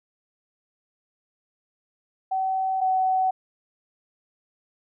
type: tone pair in turn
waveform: sine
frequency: 761 / 752.7 Hz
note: F#5 / F#5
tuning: +48 / +29 cents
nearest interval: unison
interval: 19 cents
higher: first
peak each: -22 / -19 dBFS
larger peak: second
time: 2.31-2.81 / 2.81-3.31 s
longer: neither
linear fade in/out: 10 ms
effects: none